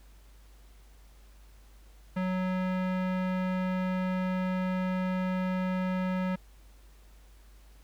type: tone with low-pass filter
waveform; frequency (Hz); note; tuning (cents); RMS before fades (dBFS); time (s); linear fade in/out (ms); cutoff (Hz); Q
square; 185; F#3; 0; -30; 2.16-6.36; 10; 2100; 1.1
effects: added 50 Hz sine -52 dBFS peak until 7.83 s + pink hiss -63 dBFS RMS until 7.83 s